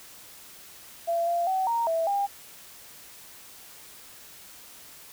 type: tone with pitch steps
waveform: sine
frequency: 678 / 689 / 758 / 930 / 657 / 802 Hz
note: E5 / F5 / F#5 / A#5 / E5 / G5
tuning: +49 / -24 / +42 / -4 / -6 / +39 cents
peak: -23 dBFS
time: 1.07-2.27 s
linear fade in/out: 20 ms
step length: 200 ms
effects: white hiss -48 dBFS RMS until 5.12 s